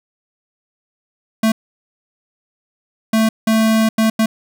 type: tone bursts at uneven times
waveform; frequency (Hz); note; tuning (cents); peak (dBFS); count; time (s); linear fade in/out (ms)
square; 221.4; A3; +11; -12; 5; 1.43-1.52 / 3.13-3.29 / 3.47-3.89 / 3.98-4.1 / 4.19-4.26; 5
effects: none